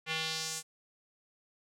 square tone with band-pass filter sweep, 159.8 Hz, D#3, 47 cents sharp, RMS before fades -36 dBFS, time 0.06-0.63 s, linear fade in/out 50 ms, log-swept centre 2500 to 8300 Hz, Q 1.8, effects none

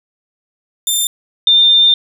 15% pulse / sine tone pair in turn, 3587 / 3604 Hz, A7 / A7, +33 / +41 cents, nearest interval unison, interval 8 cents, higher second, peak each -6 dBFS, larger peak neither, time 0.87-1.07 / 1.47-1.94 s, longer second, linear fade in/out 2 ms, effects none

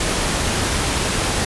pink noise, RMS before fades -20 dBFS, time 0-1.45 s, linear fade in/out 5 ms, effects resampled to 24000 Hz

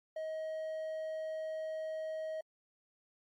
triangle tone, 632 Hz, D#5, 27 cents sharp, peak -35 dBFS, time 0.16-2.41 s, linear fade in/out 5 ms, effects AAC 64 kbps

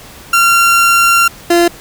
30% pulse tone pair in turn, 1377 / 344.2 Hz, F6 / F4, -25 / -25 cents, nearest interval 2 octaves, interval 2400 cents, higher first, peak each -4 dBFS, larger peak neither, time 0.33-1.28 / 1.5-1.68 s, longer first, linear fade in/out 5 ms, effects pink hiss -35 dBFS RMS until 1.8 s

